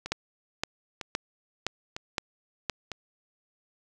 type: two click trains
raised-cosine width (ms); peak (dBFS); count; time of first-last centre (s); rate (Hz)
0.2; -18 / -10; 4 / 6; 0.06-2.917 / 0.12-2.697; 1.05 / 1.94
effects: none